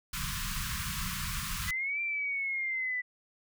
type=band-stop noise; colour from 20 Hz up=pink; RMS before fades=-35 dBFS; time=0.13-1.71 s; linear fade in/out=5 ms; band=210 to 1000 Hz; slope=96 dB/octave
type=exponential two-way sweep; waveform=sine; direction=up then down; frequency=1975.5 to 2367 to 1975.5 Hz; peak=-30 dBFS; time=1.67-3.02 s; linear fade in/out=20 ms; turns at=2.01 s
effects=none